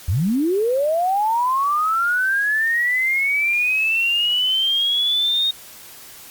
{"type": "linear sweep", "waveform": "sine", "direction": "up", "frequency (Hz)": [71.2, 3727], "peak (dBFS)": -16, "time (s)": [0.08, 5.51], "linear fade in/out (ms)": 5, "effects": ["white hiss -41 dBFS RMS until 6.3 s", "Opus 48 kbps"]}